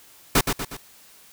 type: noise with echo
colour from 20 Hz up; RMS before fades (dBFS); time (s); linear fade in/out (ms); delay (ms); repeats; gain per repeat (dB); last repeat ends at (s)
pink; -17; 0.35-0.41; 5; 120; 3; -6; 0.77
effects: white hiss -51 dBFS RMS until 1.32 s